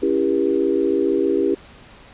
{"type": "chord", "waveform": "sine", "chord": "C# diminished seventh", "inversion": "none", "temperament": "just", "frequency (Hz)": [277.2, 332.6, 399.1, 479], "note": ["C#4", "E4", "G4", "Bb4"], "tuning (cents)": [0, 16, 31, 47], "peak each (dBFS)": [-23, -21, -19, -25], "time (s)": [0.02, 1.55], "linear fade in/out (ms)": 10, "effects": ["pink hiss -45 dBFS RMS until 2.13 s", "resampled to 8000 Hz"]}